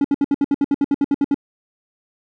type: tone bursts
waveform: triangle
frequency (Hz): 282.6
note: C#4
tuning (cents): +34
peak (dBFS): -11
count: 14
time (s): 0.01-1.344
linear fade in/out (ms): 2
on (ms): 34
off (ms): 66
effects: none